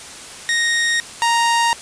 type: tone pair in turn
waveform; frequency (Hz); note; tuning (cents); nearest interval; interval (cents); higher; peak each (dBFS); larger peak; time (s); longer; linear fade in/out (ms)
sawtooth; 1864.7 / 932.4; A#6 / A#5; 0 / 0; octave; 1200; first; -12 / -10; second; 0.49-1 / 1.22-1.73; neither; 0
effects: white hiss -35 dBFS RMS until 1.81 s + resampled to 22050 Hz